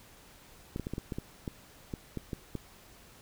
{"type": "clicks", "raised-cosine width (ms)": 3, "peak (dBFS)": -22, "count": 12, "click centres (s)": [0.761, 0.797, 0.869, 0.936, 0.981, 1.122, 1.185, 1.478, 1.938, 2.173, 2.332, 2.553], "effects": ["pink hiss -56 dBFS RMS until 3.21 s"]}